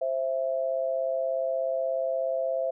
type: tone pair together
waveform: sine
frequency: 526 / 662.7 Hz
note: C5 / E5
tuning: +9 / +9 cents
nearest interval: major third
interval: 400 cents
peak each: -28 dBFS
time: 0.01-2.71 s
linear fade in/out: 10 ms
effects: none